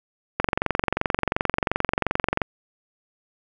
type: click train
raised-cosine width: 0.5 ms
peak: -5 dBFS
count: 47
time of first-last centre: 0.4-2.418 s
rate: 22.8 Hz
effects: none